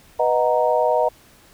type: chord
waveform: sine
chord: B major seventh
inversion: none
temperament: equal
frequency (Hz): 493.9 / 622.3 / 740 / 932.3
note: B4 / D#5 / F#5 / A#5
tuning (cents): 0 / 0 / 0 / 0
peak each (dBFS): -21 / -19 / -23 / -22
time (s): 0.19-1.09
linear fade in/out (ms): 10
effects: pink hiss -51 dBFS RMS until 1.53 s